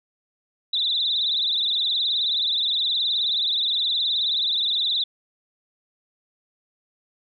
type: tone with vibrato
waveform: sine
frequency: 3729 Hz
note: A#7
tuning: in tune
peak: -20 dBFS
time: 0.73-5.04 s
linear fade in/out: 5 ms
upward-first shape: triangle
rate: 19 Hz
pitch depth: 150 cents each way
effects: none